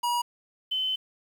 square / sine tone pair in turn, 961 / 3051 Hz, B5 / G7, -48 / -48 cents, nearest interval octave + minor sixth, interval 2000 cents, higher second, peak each -25 dBFS, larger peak neither, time 0.03-0.22 / 0.71-0.96 s, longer second, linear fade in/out 10 ms, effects 9-bit

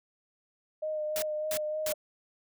sine tone with vibrato, 614 Hz, D#5, 23 cents flat, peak -30 dBFS, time 0.82-1.94 s, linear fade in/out 10 ms, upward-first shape sine, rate 3.3 Hz, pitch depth 20 cents each way
white noise bursts, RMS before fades -34 dBFS, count 3, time 1.16-1.923 s, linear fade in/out 0 ms, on 61 ms, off 290 ms
effects none

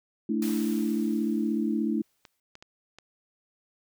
sine chord, A suspended fourth, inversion none, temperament just, 220 / 293.3 / 330 Hz, A3 / D4 / E4, 0 / -2 / +2 cents, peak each -27 / -30 / -30 dBFS, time 0.29-2.02 s, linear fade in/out 5 ms
white noise with exponential decay, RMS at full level -38 dBFS, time 0.42-2.4 s, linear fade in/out 2 ms, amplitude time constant 430 ms
clicks, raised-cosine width 0.2 ms, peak -29 dBFS, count 4, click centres 2.252 / 2.554 / 2.625 / 2.986 s
effects none

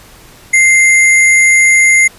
sine tone with sample-and-hold, 2093 Hz, C7, in tune, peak -4 dBFS, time 0.53-2.08 s, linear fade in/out 10 ms, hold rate 8820 Hz, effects pink hiss -39 dBFS RMS until 2.18 s + resampled to 32000 Hz

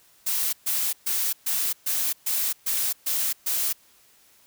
blue noise bursts, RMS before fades -25 dBFS, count 9, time 0.26-3.73 s, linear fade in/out 10 ms, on 270 ms, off 130 ms, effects white hiss -58 dBFS RMS until 4.46 s

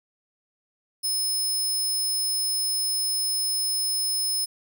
15% pulse tone, 5200 Hz, E8, 24 cents flat, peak -18 dBFS, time 1.03-4.46 s, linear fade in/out 20 ms, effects none

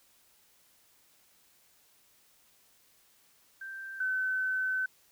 sine tone pair in turn, 1568 / 1521.6 Hz, G6 / F#6, 0 / +48 cents, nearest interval minor second, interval 52 cents, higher first, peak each -39 / -28 dBFS, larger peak second, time 3.61-4 / 4-4.86 s, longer second, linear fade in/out 5 ms, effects white hiss -65 dBFS RMS until 5.11 s

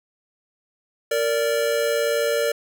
square tone pair together, 462.2 / 581 Hz, A#4 / D5, -15 / -19 cents, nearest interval major third, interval 396 cents, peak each -23 dBFS, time 1.11-2.52 s, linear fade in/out 5 ms, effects none

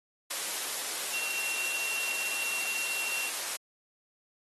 sine tone in noise, 2737 Hz, F7, 36 cents flat, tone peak -33 dBFS, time 1.13-3.29 s, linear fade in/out 10 ms, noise white, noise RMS -34 dBFS, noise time 0.3-3.57 s, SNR -2 dB, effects high-pass 400 Hz 12 dB/octave + AAC 32 kbps

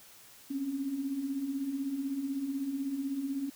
sine beating tone pair, 260.3 / 276.3 Hz, C4 / C#4, -9 / -6 cents, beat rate 16 Hz, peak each -40 / -32 dBFS, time 0.5-3.5 s, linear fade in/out 10 ms, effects white hiss -55 dBFS RMS until 3.55 s

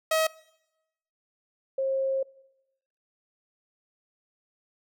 sawtooth / sine tone pair in turn, 637 / 535.7 Hz, D#5 / C5, +41 / +41 cents, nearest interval minor third, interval 300 cents, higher first, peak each -18 / -24 dBFS, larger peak first, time 0.11-0.27 / 1.78-2.23 s, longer second, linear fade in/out 5 ms, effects noise-tail reverb RT60 0.9 s tail -22 dB re dry

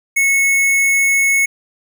square tone, 2197 Hz, C#7, 16 cents flat, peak -12 dBFS, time 0.16-1.46 s, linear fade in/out 10 ms, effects none

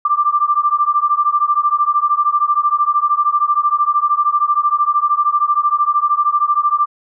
sine beating tone pair, 1176 / 1189 Hz, D6 / D6, +2 / +21 cents, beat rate 13 Hz, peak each -15 dBFS, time 0.05-6.86 s, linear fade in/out 5 ms, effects none

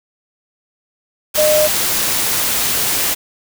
sine tone in noise, 610 Hz, D#5, 34 cents flat, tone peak -11 dBFS, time 1.37-1.68 s, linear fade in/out 20 ms, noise white, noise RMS -17 dBFS, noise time 1.34-3.15 s, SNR +3 dB, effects none

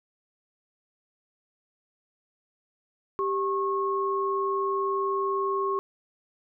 sine tone pair together, 392 / 1090 Hz, G4 / C#6, 0 / -29 cents, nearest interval octave + tritone, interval 1771 cents, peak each -27 dBFS, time 3.19-5.79 s, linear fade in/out 0 ms, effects none

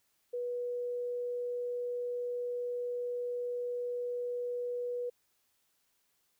sine tone, 487.7 Hz, B4, 22 cents flat, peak -33 dBFS, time 0.33-5.1 s, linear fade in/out 10 ms, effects white hiss -75 dBFS RMS until 6.39 s

